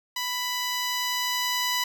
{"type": "tone with level ramp", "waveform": "10% pulse", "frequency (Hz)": 991, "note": "B5", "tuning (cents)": 6, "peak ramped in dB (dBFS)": [-19, -15], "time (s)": [0.16, 1.84], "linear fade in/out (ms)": 5, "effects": []}